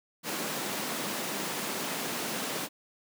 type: high-pass noise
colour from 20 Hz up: pink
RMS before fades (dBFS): -34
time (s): 0.23-2.69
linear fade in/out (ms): 50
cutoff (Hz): 180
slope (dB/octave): 24
effects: none